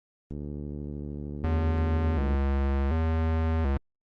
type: click train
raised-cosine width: 3 ms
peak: -24 dBFS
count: 150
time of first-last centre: 0.31-2.348 s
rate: 73.1 Hz
type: tone with vibrato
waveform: square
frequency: 74.5 Hz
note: D2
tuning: 25 cents sharp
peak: -24 dBFS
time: 1.44-3.77 s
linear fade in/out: 0 ms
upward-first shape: square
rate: 0.68 Hz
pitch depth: 140 cents each way
effects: low-pass 2000 Hz 12 dB/octave + Opus 24 kbps